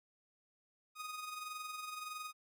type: tone with amplitude modulation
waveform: sawtooth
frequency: 1244.5 Hz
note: D#6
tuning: in tune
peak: -37 dBFS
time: 0.95-2.33 s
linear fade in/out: 50 ms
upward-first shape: sine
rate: 21.6 Hz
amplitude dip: 50%
effects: none